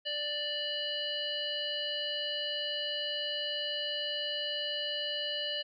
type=harmonic tone; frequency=589 Hz; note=D5; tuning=5 cents sharp; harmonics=1 / 3 / 5 / 7 / 8; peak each=-40 / -42 / -34 / -41 / -45 dBFS; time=0.05-5.63 s; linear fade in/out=20 ms; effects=none